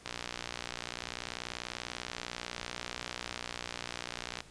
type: click train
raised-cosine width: 0.2 ms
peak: -19 dBFS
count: 263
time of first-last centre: 0.06-4.405 s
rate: 60.3 Hz
effects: pink hiss -56 dBFS RMS until 4.5 s + resampled to 22050 Hz